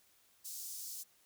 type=high-pass noise; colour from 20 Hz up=pink; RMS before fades=-45 dBFS; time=0.44-1.04 s; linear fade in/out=20 ms; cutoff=5500 Hz; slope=24 dB/octave; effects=white hiss -69 dBFS RMS until 1.25 s